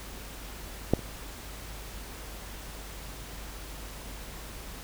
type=clicks; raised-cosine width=2 ms; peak=-7 / -28 dBFS; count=2; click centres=0.936 / 0.992 s; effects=added 50 Hz sine -43 dBFS peak until 4.83 s + pink hiss -44 dBFS RMS until 4.83 s